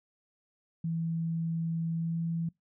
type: tone with pitch glide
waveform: sine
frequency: 164.81 to 166.24 Hz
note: E3 to E3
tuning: 0 to +15 cents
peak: -29 dBFS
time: 0.84-2.49 s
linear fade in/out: 5 ms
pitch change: +15 cents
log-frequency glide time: 1.94-2.18 s
effects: noise-tail reverb RT60 0.2 s tail -26 dB re dry